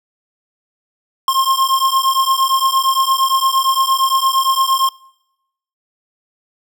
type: beating tone pair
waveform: square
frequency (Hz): 1061 / 1069.7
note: C6 / C6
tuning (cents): +24 / +38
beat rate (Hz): 8.7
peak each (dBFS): -16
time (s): 1.28-4.89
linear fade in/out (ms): 2
effects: noise-tail reverb RT60 0.9 s tail -25 dB re dry